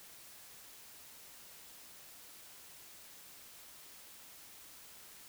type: silence
effects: white hiss -55 dBFS RMS until 5.28 s

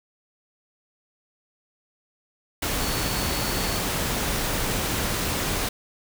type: tone in noise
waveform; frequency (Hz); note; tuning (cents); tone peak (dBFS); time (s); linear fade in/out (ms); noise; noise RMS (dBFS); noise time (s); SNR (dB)
sine; 4435; C#8; 0; -35; 2.8-3.78; 5; pink; -26; 2.62-5.69; -12
effects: none

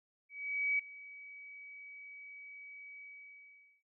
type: tone with ADSR envelope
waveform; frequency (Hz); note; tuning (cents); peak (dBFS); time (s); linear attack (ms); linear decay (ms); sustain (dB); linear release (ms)
sine; 2274; C#7; +44; -28; 0.29-3.83; 500; 6; -20; 810
effects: none

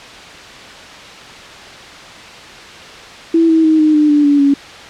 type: tone with pitch steps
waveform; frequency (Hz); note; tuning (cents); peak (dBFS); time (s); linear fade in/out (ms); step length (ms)
sine; 330 / 322.5 / 315.1 / 307.9 / 300.9 / 294 / 287.3 / 280.7; E4 / E4 / D#4 / D#4 / D4 / D4 / D4 / C#4; +2 / -38 / +22 / -18 / +42 / +2 / -38 / +22; -7; 3.34-4.54; 5; 150
effects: white hiss -33 dBFS RMS until 4.89 s + low-pass 4000 Hz 12 dB/octave

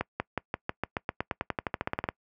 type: accelerating click train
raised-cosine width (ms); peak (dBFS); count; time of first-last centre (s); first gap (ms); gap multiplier
0.5; -13; 21; 0.01-2.088; 190; 0.93
effects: noise-tail reverb RT60 0.1 s tail -24 dB re dry + high-pass 60 Hz 12 dB/octave

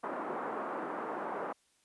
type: band-pass noise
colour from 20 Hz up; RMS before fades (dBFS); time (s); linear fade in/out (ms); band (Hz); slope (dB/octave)
white; -38; 0.03-1.53; 10; 230 to 1200; 24
effects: white hiss -71 dBFS RMS until 1.84 s + resampled to 24000 Hz

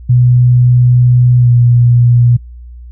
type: tone with pitch glide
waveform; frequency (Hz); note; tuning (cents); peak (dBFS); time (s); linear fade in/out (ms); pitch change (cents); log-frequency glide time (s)
sine; 123.47 to 120.72; B2 to B2; 0 to -39; -4; 0.09-2.37; 10; -39; 1.39-1.5
effects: noise-tail reverb RT60 0.1 s tail -25 dB re dry + added 60 Hz sine -28 dBFS peak until 2.91 s

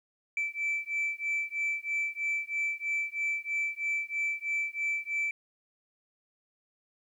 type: beating tone pair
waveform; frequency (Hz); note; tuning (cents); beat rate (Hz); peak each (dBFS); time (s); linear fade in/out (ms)
sine; 2322 / 2325.1; D7 / D7; -20 / -18; 3.1; -31; 0.37-5.31; 2
effects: tanh soft clip ceiling -25 dBFS + 11-bit

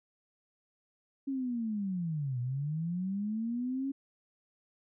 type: linear two-way sweep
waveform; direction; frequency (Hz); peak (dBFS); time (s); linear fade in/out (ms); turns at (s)
sine; down then up; 277.2 to 120 to 277.2; -31; 1.27-3.92; 10; 2.4
effects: none

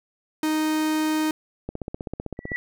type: tone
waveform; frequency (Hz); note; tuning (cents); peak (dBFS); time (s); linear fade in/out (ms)
45% pulse; 310.6; D#4; -3; -21; 0.43-1.31; 2
type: click train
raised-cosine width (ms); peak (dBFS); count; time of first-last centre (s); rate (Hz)
2; -17; 14; 1.69-2.518; 15.7
type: tone with exponential growth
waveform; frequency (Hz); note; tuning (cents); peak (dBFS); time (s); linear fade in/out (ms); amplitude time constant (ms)
sine; 1951; B6; -22; -22; 2.37-2.56; 0; 41
effects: none

